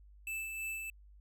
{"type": "tone with tremolo", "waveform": "square", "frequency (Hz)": 2637, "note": "E7", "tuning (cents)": 0, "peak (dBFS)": -37, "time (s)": [0.27, 0.9], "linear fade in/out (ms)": 2, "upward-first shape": "sine", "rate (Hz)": 3.1, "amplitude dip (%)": 35, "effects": ["added 50 Hz sine -55 dBFS peak until 1.2 s"]}